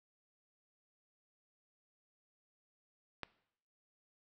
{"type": "click", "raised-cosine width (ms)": 0.3, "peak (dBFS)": -23, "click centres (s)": 3.233, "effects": ["noise-tail reverb RT60 0.7 s tail -20 dB re dry"]}